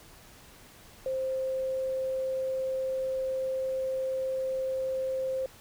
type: tone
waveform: sine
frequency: 525 Hz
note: C5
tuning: 6 cents sharp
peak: -28 dBFS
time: 1.06-5.46 s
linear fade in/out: 2 ms
effects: pink hiss -53 dBFS RMS until 5.6 s